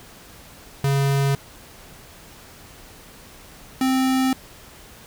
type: tone pair in turn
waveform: square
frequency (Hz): 138.59 / 261.6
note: C#3 / C4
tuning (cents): 0 / 0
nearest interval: major seventh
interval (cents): 1100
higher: second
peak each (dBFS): -18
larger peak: neither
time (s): 0.84-1.35 / 3.81-4.33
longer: second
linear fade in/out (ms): 2
effects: pink hiss -45 dBFS RMS until 5.06 s